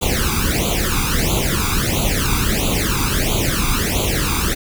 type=noise with flanger; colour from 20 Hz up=pink; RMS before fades=-18 dBFS; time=0.01-4.55 s; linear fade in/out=20 ms; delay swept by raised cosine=0.28 to 0.84 ms; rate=1.5 Hz; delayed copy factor=+0.95; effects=none